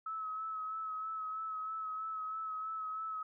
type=tone with vibrato; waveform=sine; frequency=1291 Hz; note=E6; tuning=37 cents flat; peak=-37 dBFS; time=0.06-3.23 s; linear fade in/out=5 ms; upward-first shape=sine; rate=3.1 Hz; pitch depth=26 cents each way; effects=none